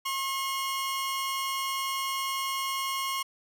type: tone pair together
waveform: sawtooth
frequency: 1078 / 2878 Hz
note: C#6 / F#7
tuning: -49 / -49 cents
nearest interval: octave + perfect fourth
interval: 1700 cents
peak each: -26 / -33 dBFS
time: 0.05-3.23 s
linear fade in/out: 10 ms
effects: none